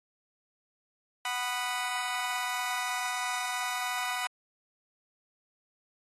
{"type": "chord", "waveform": "20% pulse", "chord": "B major", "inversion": "second", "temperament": "just", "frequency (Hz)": [740.8, 987.8, 1234.7], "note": ["F#5", "B5", "D#6"], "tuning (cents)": [2, 0, -14], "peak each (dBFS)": [-30, -29, -32], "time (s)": [1.25, 4.27], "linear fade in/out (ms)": 2, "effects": ["AAC 32 kbps"]}